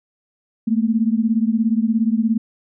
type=beating tone pair; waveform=sine; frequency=218.3 / 235.3 Hz; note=A3 / A#3; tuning=-13 / +16 cents; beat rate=17 Hz; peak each=-17 / -19 dBFS; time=0.67-2.38 s; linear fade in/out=10 ms; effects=none